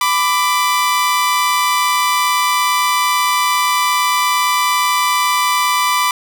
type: tone pair together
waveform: sawtooth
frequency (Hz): 997.1 / 1174.7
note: B5 / D6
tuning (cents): +16 / 0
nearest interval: minor third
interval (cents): 284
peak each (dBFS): -12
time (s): 0.01-6.11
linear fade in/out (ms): 2
effects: none